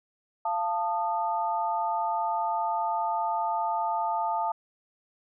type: tone cluster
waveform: sine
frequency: 690 / 885 / 1228 Hz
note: F5 / A5 / D#6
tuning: -21 / +10 / -23 cents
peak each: -31 / -27 / -34 dBFS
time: 0.45-4.52 s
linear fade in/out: 5 ms
effects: none